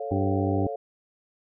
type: chord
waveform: sine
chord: A augmented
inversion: none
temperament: equal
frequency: 440 / 554.4 / 698.5 Hz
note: A4 / C#5 / E#5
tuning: 0 / 0 / 0 cents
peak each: -34 dBFS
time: 0-0.76 s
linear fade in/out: 5 ms
type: harmonic tone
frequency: 97.1 Hz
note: G2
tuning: 16 cents flat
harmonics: 1 / 2 / 3 / 4 / 5 / 7 / 8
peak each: -26 / -32 / -27 / -31 / -42 / -45 / -35 dBFS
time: 0.11-0.67 s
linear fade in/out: 5 ms
effects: none